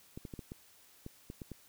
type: clicks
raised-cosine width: 3 ms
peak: -30 dBFS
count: 9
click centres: 0.175 / 0.252 / 0.338 / 0.392 / 0.519 / 1.064 / 1.301 / 1.418 / 1.517 s
effects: white hiss -62 dBFS RMS until 1.68 s